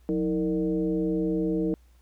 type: tone with frequency modulation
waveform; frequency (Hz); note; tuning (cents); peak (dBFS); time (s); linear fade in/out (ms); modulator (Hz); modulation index
sine; 320; D#4; +49; -23; 0.09-1.74; 0; 140; 1.1
effects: added 60 Hz sine -54 dBFS peak until 2.01 s + pink hiss -67 dBFS RMS until 2.01 s